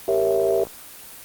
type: chord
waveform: sine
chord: G diminished seventh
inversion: none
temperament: equal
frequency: 392 / 466.2 / 554.4 / 659.3 Hz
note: G4 / Bb4 / Db5 / Fb5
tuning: 0 / 0 / 0 / 0 cents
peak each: -21 / -23 / -26 / -22 dBFS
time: 0.08-0.64 s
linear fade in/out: 2 ms
type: click train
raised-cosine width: 1 ms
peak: -23 dBFS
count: 33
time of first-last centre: 0.09-0.67 s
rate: 55.2 Hz
effects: white hiss -41 dBFS RMS until 1.24 s + Opus 24 kbps